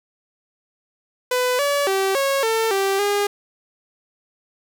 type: tone with pitch steps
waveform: sawtooth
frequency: 500 / 571 / 386.6 / 549 / 448.4 / 390.6 / 407.5 Hz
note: B4 / D5 / G4 / C#5 / A4 / G4 / G#4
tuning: +21 / -49 / -24 / -17 / +33 / -6 / -33 cents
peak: -14 dBFS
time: 1.31-3.27 s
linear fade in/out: 5 ms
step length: 280 ms
effects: none